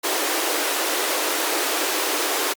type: high-pass noise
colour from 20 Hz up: pink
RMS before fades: -23 dBFS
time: 0.03-2.54 s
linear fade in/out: 20 ms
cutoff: 290 Hz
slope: 96 dB/octave
effects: Opus 48 kbps